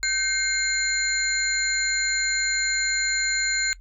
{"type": "tone cluster", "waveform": "sine", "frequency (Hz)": [1554, 2128, 4163, 7000], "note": ["G6", "C7", "C8", "A8"], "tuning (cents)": [-16, 29, -10, -10], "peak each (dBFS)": -27, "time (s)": [0.03, 3.73], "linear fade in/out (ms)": 0, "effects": ["noise-tail reverb RT60 0.1 s tail -20 dB re dry", "added 43 Hz sine -43 dBFS peak until 3.8 s"]}